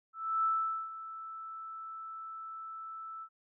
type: tone with ADSR envelope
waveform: sine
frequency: 1318.5 Hz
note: E6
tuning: in tune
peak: -26 dBFS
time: 0.13-3.29 s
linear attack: 310 ms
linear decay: 450 ms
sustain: -15 dB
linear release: 67 ms
effects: none